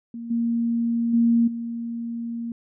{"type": "tone with level steps", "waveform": "sine", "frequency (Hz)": 233.1, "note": "A#3", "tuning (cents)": 0, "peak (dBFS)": [-31, -20, -15, -27], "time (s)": [0.14, 2.52], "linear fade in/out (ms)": 2, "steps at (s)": [0.3, 1.13, 1.47], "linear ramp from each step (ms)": 10, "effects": []}